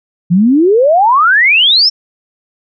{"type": "exponential sweep", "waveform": "sine", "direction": "up", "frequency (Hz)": [164.81, 5530], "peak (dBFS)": -5, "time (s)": [0.3, 1.9], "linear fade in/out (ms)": 20, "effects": []}